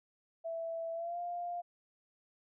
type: tone with pitch glide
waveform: sine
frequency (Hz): 661 to 700.3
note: E5 to F5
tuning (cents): +5 to +5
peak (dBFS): -36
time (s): 0.44-1.62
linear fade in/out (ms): 20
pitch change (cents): +100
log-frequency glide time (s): 0.93-1.19
effects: none